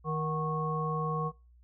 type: harmonic tone with a mistuned harmonic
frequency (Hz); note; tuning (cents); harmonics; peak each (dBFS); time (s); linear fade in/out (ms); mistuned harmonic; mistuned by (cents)
156.9; D#3; +15; 1 / 3 / 5 / 7; -32 / -36 / -41 / -34; 0.04-1.32; 50; 5; -91
effects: noise-tail reverb RT60 0.3 s tail -24 dB re dry + added 60 Hz sine -56 dBFS peak until 1.63 s